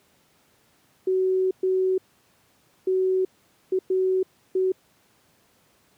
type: tone bursts at uneven times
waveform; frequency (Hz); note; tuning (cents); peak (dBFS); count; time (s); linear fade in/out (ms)
sine; 374.8; F#4; +22; -19; 6; 1.07-1.51 / 1.63-1.98 / 2.87-3.25 / 3.72-3.79 / 3.9-4.23 / 4.55-4.72; 5
effects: pink hiss -62 dBFS RMS until 5.97 s + high-pass 100 Hz 12 dB/octave